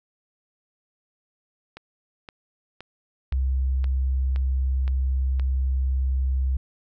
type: click train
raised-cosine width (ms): 0.3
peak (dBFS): -23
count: 8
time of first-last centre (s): 1.77-5.397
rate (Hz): 1.93
type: tone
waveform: sine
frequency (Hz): 65.6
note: C2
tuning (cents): +5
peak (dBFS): -20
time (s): 3.32-6.57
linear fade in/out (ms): 5
effects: none